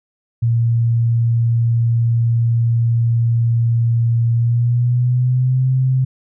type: tone with pitch glide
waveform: sine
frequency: 116.54 to 130.06 Hz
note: A#2 to C3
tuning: 0 to -10 cents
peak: -12 dBFS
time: 0.42-6.05 s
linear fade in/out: 10 ms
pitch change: +190 cents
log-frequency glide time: 4.33-5.69 s
effects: none